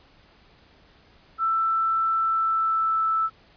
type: tone with pitch glide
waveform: sine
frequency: 1329 to 1317.5 Hz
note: E6 to E6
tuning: +14 to -1 cents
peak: -20 dBFS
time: 1.38-3.3 s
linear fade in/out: 50 ms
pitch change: -15 cents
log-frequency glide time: 2.21-3.04 s
effects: pink hiss -56 dBFS RMS until 3.56 s + resampled to 11025 Hz